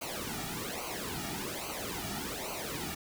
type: noise with flanger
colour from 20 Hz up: pink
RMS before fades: -38 dBFS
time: 0.01-2.95 s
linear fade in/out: 10 ms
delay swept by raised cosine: 0.56 to 1.96 ms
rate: 1.2 Hz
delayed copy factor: -0.8
effects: none